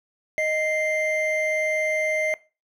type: tone pair together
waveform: triangle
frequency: 622.3 / 2093 Hz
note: D#5 / C7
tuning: 0 / 0 cents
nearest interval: octave + major sixth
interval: 2100 cents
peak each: -22 dBFS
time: 0.38-2.34 s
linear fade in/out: 0 ms
effects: noise-tail reverb RT60 0.3 s tail -20 dB re dry